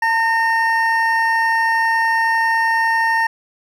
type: tone pair together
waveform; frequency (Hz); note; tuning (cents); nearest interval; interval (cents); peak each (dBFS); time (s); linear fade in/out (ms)
triangle; 903 / 1833.3; A5 / A#6; +45 / -29; octave; 1226; -15; 0.02-3.27; 5
effects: none